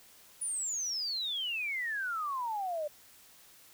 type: exponential sweep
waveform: sine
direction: down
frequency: 9890 to 582 Hz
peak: -32 dBFS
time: 0.41-2.88 s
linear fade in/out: 10 ms
effects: white hiss -58 dBFS RMS until 3.73 s